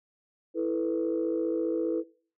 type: chord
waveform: sine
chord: E suspended fourth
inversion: none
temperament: just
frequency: 329.6 / 439.5 / 494.4 Hz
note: E4 / A4 / B4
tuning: 0 / -2 / +2 cents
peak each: -28 / -31 / -30 dBFS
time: 0.54-2.04 s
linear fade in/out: 50 ms
effects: noise-tail reverb RT60 0.4 s tail -19 dB re dry + tanh soft clip ceiling -18 dBFS